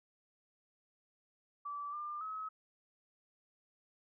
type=tone with pitch steps; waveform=sine; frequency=1158 / 1197 / 1282 Hz; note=D6 / D6 / E6; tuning=-25 / +33 / -49 cents; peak=-39 dBFS; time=1.65-2.49 s; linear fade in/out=10 ms; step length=280 ms; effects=none

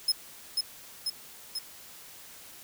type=tone with echo; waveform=40% pulse; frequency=5150 Hz; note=E8; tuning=41 cents flat; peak=-21 dBFS; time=0.08-0.12 s; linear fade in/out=5 ms; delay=490 ms; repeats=3; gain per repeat=-3 dB; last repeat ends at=1.59 s; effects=white hiss -49 dBFS RMS until 2.63 s

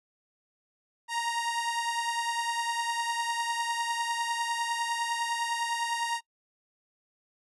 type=beating tone pair; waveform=sawtooth; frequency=932.3 / 942.2 Hz; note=A#5 / A#5; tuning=0 / +18 cents; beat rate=9.9 Hz; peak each=-26 / -31 dBFS; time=1.08-6.21 s; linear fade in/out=50 ms; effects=noise-tail reverb RT60 0.1 s tail -24 dB re dry + resampled to 24000 Hz

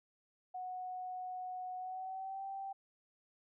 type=tone with pitch glide; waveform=sine; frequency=736 to 779.8 Hz; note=F#5 to G5; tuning=-9 to -9 cents; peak=-40 dBFS; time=0.54-2.73 s; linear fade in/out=10 ms; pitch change=+100 cents; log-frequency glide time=1.77-2.43 s; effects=none

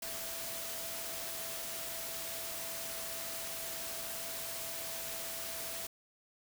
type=tone in noise; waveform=sine; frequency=662 Hz; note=E5; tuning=7 cents sharp; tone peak=-49 dBFS; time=0.02-5.87 s; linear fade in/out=5 ms; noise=white; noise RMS=-41 dBFS; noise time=0.02-5.87 s; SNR=-11 dB; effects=none

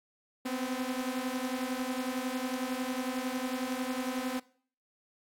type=beating tone pair; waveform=sawtooth; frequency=250.4 / 261.4 Hz; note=B3 / C4; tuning=+24 / -1 cents; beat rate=11 Hz; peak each=-31 dBFS; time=0.45-4.4 s; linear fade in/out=10 ms; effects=noise-tail reverb RT60 0.5 s tail -21 dB re dry + AAC 64 kbps

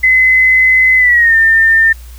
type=tone with pitch glide; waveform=sine; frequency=2036 to 1803.4 Hz; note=C7 to A6; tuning=-48 to +42 cents; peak=-5 dBFS; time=0.03-1.93 s; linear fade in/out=10 ms; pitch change=-210 cents; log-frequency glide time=0.97-1.35 s; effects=added 60 Hz sine -29 dBFS peak until 2.18 s + white hiss -42 dBFS RMS until 2.18 s

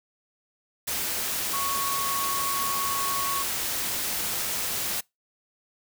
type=tone in noise; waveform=sine; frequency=1108.7 Hz; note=C#6; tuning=in tune; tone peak=-28 dBFS; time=1.53-3.43 s; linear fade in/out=10 ms; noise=white; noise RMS=-29 dBFS; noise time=0.87-5.01 s; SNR=-2 dB; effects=noise-tail reverb RT60 0.2 s tail -25 dB re dry

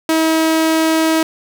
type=tone; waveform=sawtooth; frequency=320.7 Hz; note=E4; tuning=48 cents flat; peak=-8 dBFS; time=0.09-1.23 s; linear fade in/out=2 ms; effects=none

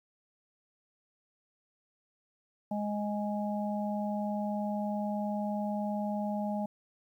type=harmonic tone; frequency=207.7 Hz; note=G#3; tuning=in tune; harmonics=1 / 3 / 4; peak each=-32 / -37 / -38 dBFS; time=2.71-6.66 s; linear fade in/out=5 ms; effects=11-bit

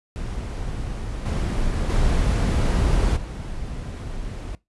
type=noise with level steps; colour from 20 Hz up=brown; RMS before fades=-29 / -23 / -19 / -31 dBFS; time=0.16-4.55 s; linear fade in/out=0 ms; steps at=1.25 / 1.89 / 3.16 s; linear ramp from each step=10 ms; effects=noise-tail reverb RT60 0.2 s tail -21 dB re dry + resampled to 24000 Hz

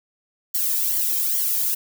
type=noise with flanger; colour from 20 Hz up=violet; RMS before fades=-22 dBFS; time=0.54-1.75 s; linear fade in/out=10 ms; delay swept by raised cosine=0.78 to 1.45 ms; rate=2.4 Hz; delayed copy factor=-0.9; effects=none

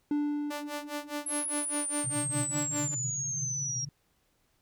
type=tone with exponential decay; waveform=triangle; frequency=293.7 Hz; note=D4; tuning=in tune; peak=-23 dBFS; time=0.11-2.46 s; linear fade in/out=2 ms; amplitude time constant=510 ms
type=tone with tremolo; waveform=sawtooth; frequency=293.7 Hz; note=D4; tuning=in tune; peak=-26 dBFS; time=0.5-2.95 s; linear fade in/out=10 ms; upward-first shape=sine; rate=4.9 Hz; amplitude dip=95%
type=exponential sweep; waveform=sine; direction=down; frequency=10920 to 5588 Hz; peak=-31 dBFS; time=1.26-3.85 s; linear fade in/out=5 ms
type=band-pass noise; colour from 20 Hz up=white; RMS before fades=-39 dBFS; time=2.04-3.89 s; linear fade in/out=2 ms; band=120 to 150 Hz; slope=96 dB/octave
effects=pink hiss -72 dBFS RMS until 4.61 s

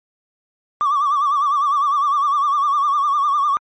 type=tone with vibrato; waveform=triangle; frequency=1152 Hz; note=D6; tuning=34 cents flat; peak=-11 dBFS; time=0.81-3.57 s; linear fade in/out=0 ms; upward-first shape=sine; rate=9.9 Hz; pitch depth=89 cents each way; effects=tanh soft clip ceiling -11 dBFS + MP3 32 kbps

